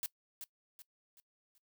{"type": "noise with echo", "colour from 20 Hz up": "blue", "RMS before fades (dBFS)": -37, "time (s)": [0.03, 0.06], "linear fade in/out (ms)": 0, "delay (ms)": 380, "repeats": 4, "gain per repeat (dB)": -8, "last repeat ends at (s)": 1.58, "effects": ["noise-tail reverb RT60 0.1 s tail -21 dB re dry"]}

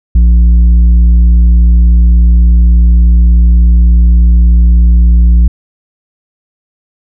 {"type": "tone with tanh clipping", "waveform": "triangle", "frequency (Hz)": 58.27, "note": "A#1", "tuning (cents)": 0, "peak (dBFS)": -3, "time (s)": [0.15, 5.48], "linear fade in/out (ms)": 5, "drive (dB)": 10, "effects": []}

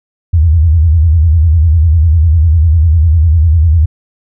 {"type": "tone with vibrato", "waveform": "sine", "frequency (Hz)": 80.4, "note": "E2", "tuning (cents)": -43, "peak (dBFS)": -4, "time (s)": [0.33, 3.86], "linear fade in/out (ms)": 10, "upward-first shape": "square", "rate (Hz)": 10, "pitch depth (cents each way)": 120, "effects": []}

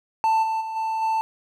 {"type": "tone with level steps", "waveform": "triangle", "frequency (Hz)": 887, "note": "A5", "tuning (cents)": 14, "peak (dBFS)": [-15, -20, -26, -21, -18], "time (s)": [0.24, 1.21], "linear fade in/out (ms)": 0, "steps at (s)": [0.42, 0.6, 0.75, 1.01], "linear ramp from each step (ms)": 20, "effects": []}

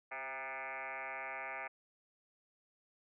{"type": "tone with frequency modulation", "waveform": "sine", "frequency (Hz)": 1480, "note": "F#6", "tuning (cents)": 0, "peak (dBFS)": -40, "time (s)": [0.11, 1.68], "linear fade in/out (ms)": 10, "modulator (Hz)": 136, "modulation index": 6.5, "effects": []}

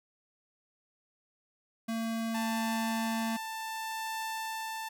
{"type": "tone", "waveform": "square", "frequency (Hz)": 226.6, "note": "A#3", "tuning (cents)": -49, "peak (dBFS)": -32, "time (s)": [1.88, 3.37], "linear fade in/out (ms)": 10}
{"type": "tone with tremolo", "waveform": "sawtooth", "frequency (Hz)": 887, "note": "A5", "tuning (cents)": 14, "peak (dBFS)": -30, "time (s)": [2.34, 4.89], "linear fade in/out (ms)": 10, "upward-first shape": "triangle", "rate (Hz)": 0.67, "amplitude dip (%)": 30}
{"effects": []}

